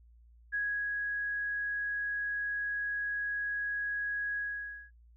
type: tone with ADSR envelope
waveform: sine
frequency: 1661.2 Hz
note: G#6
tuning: in tune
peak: -29 dBFS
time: 0.52-4.91 s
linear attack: 25 ms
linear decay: 330 ms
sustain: -2 dB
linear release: 540 ms
effects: noise-tail reverb RT60 0.1 s tail -19 dB re dry + added 58 Hz sine -56 dBFS peak until 5.16 s